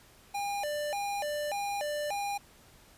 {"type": "tone with vibrato", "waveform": "square", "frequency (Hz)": 692, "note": "F5", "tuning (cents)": -16, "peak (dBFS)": -32, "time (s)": [0.34, 2.38], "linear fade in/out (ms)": 10, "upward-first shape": "square", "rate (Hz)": 1.7, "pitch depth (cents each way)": 270, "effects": ["pink hiss -58 dBFS RMS until 2.97 s", "resampled to 32000 Hz"]}